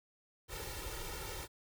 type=noise with comb filter; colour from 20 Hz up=pink; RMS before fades=-43 dBFS; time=0.48-1.48 s; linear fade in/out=50 ms; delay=2.2 ms; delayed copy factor=+1; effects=none